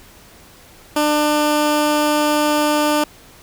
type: tone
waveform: 15% pulse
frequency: 298.8 Hz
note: D4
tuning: 30 cents sharp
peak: -8 dBFS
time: 0.96-3.04 s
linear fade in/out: 5 ms
effects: pink hiss -45 dBFS RMS until 3.42 s